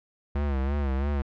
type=tone with vibrato; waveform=square; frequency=69.3 Hz; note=C#2; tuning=in tune; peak=-25 dBFS; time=0.35-1.22 s; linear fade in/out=5 ms; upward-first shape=sine; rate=3 Hz; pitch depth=87 cents each way; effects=low-pass 2000 Hz 12 dB/octave